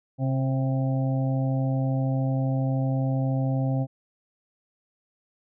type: harmonic tone with a mistuned harmonic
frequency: 132.8 Hz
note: C3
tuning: 26 cents sharp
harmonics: 1 / 2 / 4 / 5 / 6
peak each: -23 / -29 / -35 / -37 / -39 dBFS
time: 0.18-3.87 s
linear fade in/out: 50 ms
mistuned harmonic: 6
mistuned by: -20 cents
effects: none